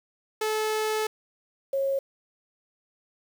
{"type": "tone pair in turn", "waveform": ["sawtooth", "sine"], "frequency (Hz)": [432.8, 545.9], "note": ["A4", "C#5"], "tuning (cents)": [-29, -27], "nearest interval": "major third", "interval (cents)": 402, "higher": "second", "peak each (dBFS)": [-21, -23], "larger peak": "first", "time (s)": [[0.41, 1.07], [1.73, 1.99]], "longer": "first", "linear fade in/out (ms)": 5, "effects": ["8-bit"]}